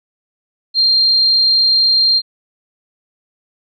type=tone; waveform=sine; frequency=4188 Hz; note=C8; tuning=1 cent sharp; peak=-9 dBFS; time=0.74-2.22 s; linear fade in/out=50 ms; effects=none